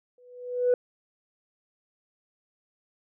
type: tone with exponential growth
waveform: sine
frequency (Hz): 493.9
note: B4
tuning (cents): 0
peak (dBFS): -15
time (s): 0.18-0.74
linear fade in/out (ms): 2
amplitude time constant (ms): 120
effects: tanh soft clip ceiling -15 dBFS